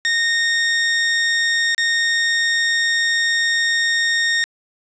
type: tone with dropouts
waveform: sawtooth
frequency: 1847 Hz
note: A#6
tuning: 16 cents flat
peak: -12 dBFS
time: 0.05-4.44 s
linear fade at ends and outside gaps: 0 ms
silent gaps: 1.747-1.78 s
effects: resampled to 16000 Hz + 8-bit